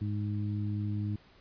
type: harmonic tone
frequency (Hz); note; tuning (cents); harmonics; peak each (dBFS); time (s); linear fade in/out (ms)
103.83; G#2; 0; 1 / 2 / 3; -31 / -37 / -41; 0.01-1.16; 5
effects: pink hiss -60 dBFS RMS until 1.4 s + resampled to 11025 Hz